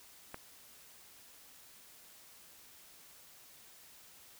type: click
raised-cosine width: 0.5 ms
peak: -27 dBFS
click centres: 0.344 s
effects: white hiss -58 dBFS RMS until 4.39 s